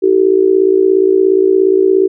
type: tone with amplitude modulation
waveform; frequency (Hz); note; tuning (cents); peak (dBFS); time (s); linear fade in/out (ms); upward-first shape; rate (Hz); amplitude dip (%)
sine; 381.4; G4; -47; -3; 0.02-2.08; 20; sine; 57.1; 85
effects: none